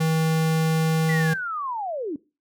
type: tone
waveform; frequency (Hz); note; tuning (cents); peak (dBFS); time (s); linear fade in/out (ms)
square; 160.2; E3; -49; -20; 0-1.34; 10
type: linear sweep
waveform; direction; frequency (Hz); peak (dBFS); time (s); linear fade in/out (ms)
sine; down; 2000 to 265.5; -26; 1.09-2.16; 2
effects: noise-tail reverb RT60 0.3 s tail -21 dB re dry